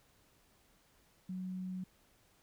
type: tone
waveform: sine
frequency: 185 Hz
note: F#3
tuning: in tune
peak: -38 dBFS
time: 1.29-1.84 s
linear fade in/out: 5 ms
effects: pink hiss -69 dBFS RMS until 2.42 s